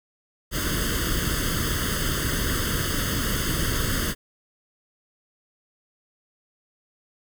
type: noise with comb filter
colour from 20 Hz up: pink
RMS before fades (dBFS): -25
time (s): 0.51-4.15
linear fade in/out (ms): 50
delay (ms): 0.62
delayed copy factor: +0.95
effects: none